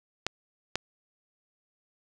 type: clicks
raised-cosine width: 0.2 ms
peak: -10 dBFS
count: 2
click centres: 0.266 / 0.756 s
effects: none